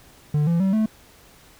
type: tone with pitch steps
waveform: triangle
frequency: 148.9 / 169.08 / 191.99 / 218 Hz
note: D3 / E3 / G3 / A3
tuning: +24 / +44 / -36 / -16 cents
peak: -15 dBFS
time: 0.34-0.86 s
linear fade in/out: 5 ms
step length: 130 ms
effects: pink hiss -51 dBFS RMS until 1.59 s